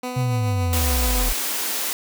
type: tone with tremolo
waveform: 15% pulse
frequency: 250.2 Hz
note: B3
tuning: 23 cents sharp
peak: -19 dBFS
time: 0.03-1.29 s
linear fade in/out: 5 ms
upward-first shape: triangle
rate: 7.1 Hz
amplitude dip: 35%
type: linear sweep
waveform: sine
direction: down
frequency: 130.81 to 35.65 Hz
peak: -19 dBFS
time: 0.16-1.33 s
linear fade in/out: 10 ms
type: high-pass noise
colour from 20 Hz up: white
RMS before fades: -25 dBFS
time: 0.73-1.93 s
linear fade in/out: 0 ms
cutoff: 210 Hz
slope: 48 dB/octave
effects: none

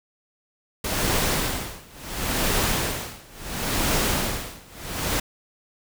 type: noise with tremolo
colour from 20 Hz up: pink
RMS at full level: -22 dBFS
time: 0.84-5.2 s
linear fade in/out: 5 ms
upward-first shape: sine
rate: 0.72 Hz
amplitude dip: 95%
effects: none

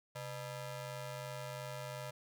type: ring-modulated tone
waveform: sawtooth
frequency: 369.2 Hz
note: F#4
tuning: 4 cents flat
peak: -35 dBFS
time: 0.15-2.11 s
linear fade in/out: 10 ms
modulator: 236 Hz
effects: none

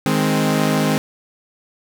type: chord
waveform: sawtooth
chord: Ab major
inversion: second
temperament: equal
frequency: 155.56 / 207.7 / 261.6 Hz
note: Eb3 / Ab3 / C4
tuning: 0 / 0 / 0 cents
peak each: -16 dBFS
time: 0.06-0.98 s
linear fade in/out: 0 ms
effects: none

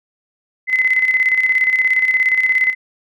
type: tone with tremolo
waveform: sine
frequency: 2037 Hz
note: C7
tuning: 47 cents flat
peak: -10 dBFS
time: 0.67-2.75 s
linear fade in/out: 50 ms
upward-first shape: square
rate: 17 Hz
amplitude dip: 55%
effects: none

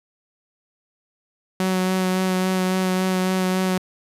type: tone with vibrato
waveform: sawtooth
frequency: 186 Hz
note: F#3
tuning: 9 cents sharp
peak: -15 dBFS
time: 1.6-3.78 s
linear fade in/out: 2 ms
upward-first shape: sine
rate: 3.6 Hz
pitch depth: 14 cents each way
effects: resampled to 32000 Hz + 9-bit

